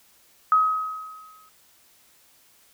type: tone with exponential decay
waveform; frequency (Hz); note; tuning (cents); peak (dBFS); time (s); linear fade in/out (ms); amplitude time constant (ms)
sine; 1269; D#6; +34; -13; 0.52-1.49; 1; 210
effects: white hiss -58 dBFS RMS until 2.73 s